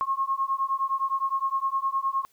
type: beating tone pair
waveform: sine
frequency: 1076 / 1085.7 Hz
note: C6 / C#6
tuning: +48 / -36 cents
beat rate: 9.7 Hz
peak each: -27 dBFS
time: 0.01-2.25 s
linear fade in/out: 0 ms
effects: white hiss -65 dBFS RMS until 2.32 s